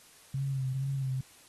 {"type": "tone with vibrato", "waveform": "sine", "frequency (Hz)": 134.1, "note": "C3", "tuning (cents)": 43, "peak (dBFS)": -29, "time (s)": [0.34, 1.21], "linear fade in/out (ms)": 5, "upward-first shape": "sine", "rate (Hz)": 2.2, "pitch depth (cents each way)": 45, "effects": ["white hiss -57 dBFS RMS until 1.48 s", "AAC 32 kbps"]}